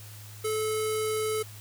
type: tone with low-pass filter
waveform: square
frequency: 433.5 Hz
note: A4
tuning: 26 cents flat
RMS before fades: -29 dBFS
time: 0.44-1.43 s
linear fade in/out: 10 ms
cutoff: 11000 Hz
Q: 4.1
effects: added 105 Hz sine -44 dBFS peak until 1.6 s + white hiss -49 dBFS RMS until 1.6 s